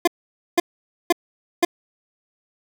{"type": "tone bursts", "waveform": "25% pulse", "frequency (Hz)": 346.3, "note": "F4", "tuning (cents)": -15, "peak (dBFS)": -9, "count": 4, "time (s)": [0.05, 1.65], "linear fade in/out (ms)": 5, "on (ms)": 25, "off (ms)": 500, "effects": ["8-bit"]}